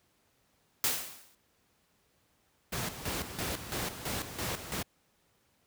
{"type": "noise with exponential decay", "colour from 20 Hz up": "white", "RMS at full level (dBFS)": -26, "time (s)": [0.84, 1.35], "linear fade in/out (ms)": 1, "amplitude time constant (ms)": 110}
{"type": "noise with tremolo", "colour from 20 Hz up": "pink", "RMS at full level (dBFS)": -34, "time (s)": [2.72, 4.83], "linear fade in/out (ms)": 10, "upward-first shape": "square", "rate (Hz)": 3, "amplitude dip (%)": 65}
{"effects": ["pink hiss -71 dBFS RMS until 5.66 s", "high-pass 60 Hz 12 dB/octave"]}